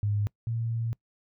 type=tone pair in turn; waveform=sine; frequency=103.4 / 114.99 Hz; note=G#2 / A#2; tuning=-7 / -23 cents; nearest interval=major second; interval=184 cents; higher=second; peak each=-24 / -27 dBFS; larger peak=first; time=0.03-0.27 / 0.47-0.93 s; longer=second; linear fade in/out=0 ms; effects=noise-tail reverb RT60 0.1 s tail -24 dB re dry